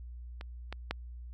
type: clicks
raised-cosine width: 0.3 ms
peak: -27 / -23 / -16 dBFS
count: 3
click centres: 0.411 / 0.726 / 0.91 s
effects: added 60 Hz sine -42 dBFS peak until 1.33 s